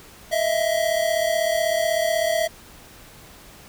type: tone pair together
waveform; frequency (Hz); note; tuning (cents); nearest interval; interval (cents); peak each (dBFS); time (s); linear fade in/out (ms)
square; 633.9 / 670; D#5 / E5; +32 / +28; minor second; 96; -23; 0.31-2.48; 20
effects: pink hiss -46 dBFS RMS until 3.68 s